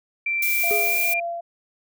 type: tone with pitch glide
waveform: sine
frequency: 2349 to 2390 Hz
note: D7 to D7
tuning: 0 to +30 cents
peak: -21 dBFS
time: 0.26-1.2 s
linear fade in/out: 5 ms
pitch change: +30 cents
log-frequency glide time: 0.57-1.02 s
type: noise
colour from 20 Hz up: violet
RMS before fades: -25 dBFS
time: 0.42-1.14 s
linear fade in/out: 5 ms
type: tone with tremolo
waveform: sine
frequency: 684 Hz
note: F5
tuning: 36 cents flat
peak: -24 dBFS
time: 0.63-1.41 s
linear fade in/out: 10 ms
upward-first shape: triangle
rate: 2 Hz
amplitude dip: 75%
type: tone with exponential decay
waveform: triangle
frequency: 415.3 Hz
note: G#4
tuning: in tune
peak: -20 dBFS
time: 0.71-1.22 s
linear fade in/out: 0 ms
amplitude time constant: 110 ms
effects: none